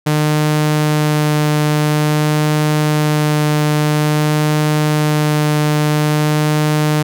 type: tone with vibrato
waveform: sawtooth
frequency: 151.2 Hz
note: D#3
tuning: 49 cents flat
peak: -8 dBFS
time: 0.06-7.03 s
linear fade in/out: 10 ms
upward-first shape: sine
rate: 0.49 Hz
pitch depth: 8 cents each way
effects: none